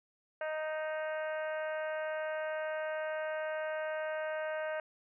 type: harmonic tone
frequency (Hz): 311.1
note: D#4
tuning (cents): 0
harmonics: 2 / 3 / 4 / 5 / 6 / 7 / 8 / 9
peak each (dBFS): -35 / -46 / -48 / -42 / -48 / -53 / -56 / -56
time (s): 0.41-4.8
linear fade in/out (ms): 2
effects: none